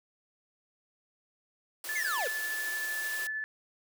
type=high-pass noise; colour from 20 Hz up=white; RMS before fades=-40 dBFS; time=1.84-3.27 s; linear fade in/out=2 ms; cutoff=300 Hz; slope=48 dB/octave
type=tone with tremolo; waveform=sine; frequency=1740 Hz; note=A6; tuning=20 cents flat; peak=-31 dBFS; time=1.89-3.44 s; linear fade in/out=0 ms; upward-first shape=triangle; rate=13 Hz; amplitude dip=25%
type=linear sweep; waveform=square; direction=down; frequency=2217 to 421.7 Hz; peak=-32 dBFS; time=1.95-2.28 s; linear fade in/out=10 ms
effects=none